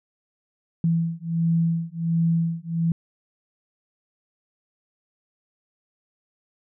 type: beating tone pair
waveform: sine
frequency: 165.5 / 166.9 Hz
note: E3 / E3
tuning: +7 / +22 cents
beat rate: 1.4 Hz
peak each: -23 dBFS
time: 0.84-2.92 s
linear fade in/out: 2 ms
effects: none